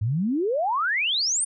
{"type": "exponential sweep", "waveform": "sine", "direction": "up", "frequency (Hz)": [98.4, 9490], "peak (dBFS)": -21, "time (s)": [0.01, 1.45], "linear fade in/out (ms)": 10, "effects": []}